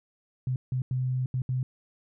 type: tone bursts at uneven times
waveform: sine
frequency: 128.1 Hz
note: C3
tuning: 36 cents flat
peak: -25 dBFS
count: 5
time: 0.47-0.56 / 0.72-0.82 / 0.91-1.26 / 1.34-1.42 / 1.49-1.63 s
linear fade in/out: 2 ms
effects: none